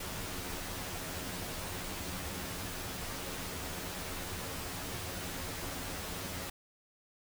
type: noise with comb filter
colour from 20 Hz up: pink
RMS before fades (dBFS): -40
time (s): 0-6.5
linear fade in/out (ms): 5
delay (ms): 11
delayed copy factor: +0.65
effects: none